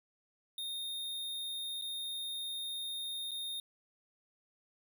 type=tone with dropouts; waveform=square; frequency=3683 Hz; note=A#7; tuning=22 cents flat; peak=-38 dBFS; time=0.58-3.6 s; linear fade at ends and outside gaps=2 ms; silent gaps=1.814-1.82 / 3.31-3.315 s; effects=13-bit